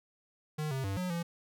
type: tone with pitch steps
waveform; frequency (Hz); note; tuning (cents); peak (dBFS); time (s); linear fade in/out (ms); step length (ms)
square; 152.9 / 133.5 / 97.7 / 181.9 / 170.1; D#3 / C3 / G2 / F#3 / F3; -30 / +35 / -5 / -29 / -45; -33; 0.58-1.23; 10; 130
effects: none